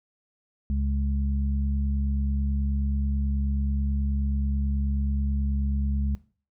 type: harmonic tone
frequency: 69.3 Hz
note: C#2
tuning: in tune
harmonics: 1 / 2 / 3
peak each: -24 / -37 / -31 dBFS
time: 0.7-6.15 s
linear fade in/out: 0 ms
effects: noise-tail reverb RT60 0.4 s tail -18 dB re dry